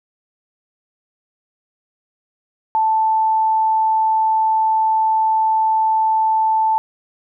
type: tone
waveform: sine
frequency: 880 Hz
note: A5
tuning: in tune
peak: -13 dBFS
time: 2.75-6.78 s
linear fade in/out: 0 ms
effects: none